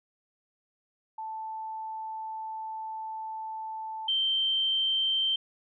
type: tone pair in turn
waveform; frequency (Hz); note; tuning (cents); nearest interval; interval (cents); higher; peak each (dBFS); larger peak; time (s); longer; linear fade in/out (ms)
sine; 880 / 3127; A5 / G7; 0 / -5; octave + minor seventh; 2195; second; -34 / -24; second; 1.18-4.08 / 4.08-5.36; first; 5
effects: none